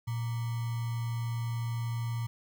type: tone with sample-and-hold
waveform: sine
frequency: 116.54 Hz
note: A#2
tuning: in tune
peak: -30 dBFS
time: 0.07-2.27 s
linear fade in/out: 10 ms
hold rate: 1050 Hz
effects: none